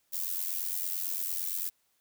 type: noise with amplitude modulation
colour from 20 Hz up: violet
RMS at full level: -30 dBFS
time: 0.12-1.7 s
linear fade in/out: 20 ms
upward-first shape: sine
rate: 88.8 Hz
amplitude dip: 80%
effects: white hiss -73 dBFS RMS until 2 s